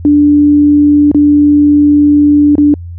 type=tone with dropouts; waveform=sine; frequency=292.7 Hz; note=D4; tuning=6 cents flat; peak=-3 dBFS; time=0.05-2.74 s; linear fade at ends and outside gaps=1 ms; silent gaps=1.115-1.146 / 2.554-2.581 s; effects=added 86 Hz sine -22 dBFS peak until 2.98 s